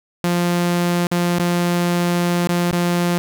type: tone with dropouts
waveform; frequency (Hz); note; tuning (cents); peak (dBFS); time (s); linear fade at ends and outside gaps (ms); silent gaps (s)
sawtooth; 174.61; F3; 0; -12; 0.24-3.18; 0; 1.069-1.115 / 1.386-1.396 / 2.472-2.49 / 2.711-2.729
effects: none